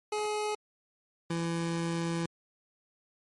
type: tone pair in turn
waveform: 25% pulse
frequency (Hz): 422.4 / 167.63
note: G#4 / E3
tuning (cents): +29 / +29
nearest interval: octave + major third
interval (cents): 1600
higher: first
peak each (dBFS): -26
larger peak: neither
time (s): 0.12-0.55 / 1.3-2.26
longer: second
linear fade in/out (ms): 5
effects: MP3 48 kbps